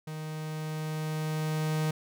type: tone with level ramp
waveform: 45% pulse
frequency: 155.56 Hz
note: D#3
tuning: in tune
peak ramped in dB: -36 to -26 dBFS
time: 0.07-1.91 s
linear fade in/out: 5 ms
effects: none